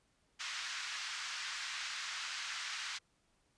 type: band-pass noise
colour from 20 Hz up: pink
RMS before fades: -42 dBFS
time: 0.39-2.99 s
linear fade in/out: 20 ms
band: 1300 to 6400 Hz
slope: 24 dB/octave
effects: pink hiss -75 dBFS RMS until 3.57 s + resampled to 22050 Hz